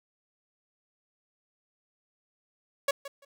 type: tone with echo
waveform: sawtooth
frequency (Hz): 559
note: C#5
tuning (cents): +14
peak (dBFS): -19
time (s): 2.88-2.91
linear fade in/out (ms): 5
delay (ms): 170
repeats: 2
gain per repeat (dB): -15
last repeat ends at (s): 3.25
effects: none